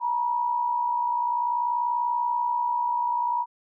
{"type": "tone pair together", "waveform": "sine", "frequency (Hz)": [905, 965.5], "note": ["A5", "B5"], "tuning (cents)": [48, -39], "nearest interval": "minor second", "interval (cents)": 113, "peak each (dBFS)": [-31, -23], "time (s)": [0, 3.46], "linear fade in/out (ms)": 50, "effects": []}